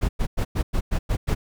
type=noise bursts; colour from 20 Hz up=brown; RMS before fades=-21 dBFS; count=8; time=0.01-1.35 s; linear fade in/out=20 ms; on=80 ms; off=100 ms; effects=none